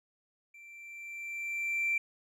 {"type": "tone with level ramp", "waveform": "triangle", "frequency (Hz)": 2349, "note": "D7", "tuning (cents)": 0, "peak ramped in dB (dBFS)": [-49, -23], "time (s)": [0.54, 1.98], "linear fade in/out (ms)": 5, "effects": ["tanh soft clip ceiling -24 dBFS"]}